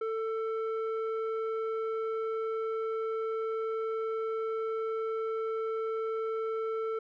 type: tone with low-pass filter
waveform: square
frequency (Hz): 444.9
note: A4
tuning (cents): +19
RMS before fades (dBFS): -33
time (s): 0.01-6.99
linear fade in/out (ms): 5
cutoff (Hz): 1200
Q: 1.5
effects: none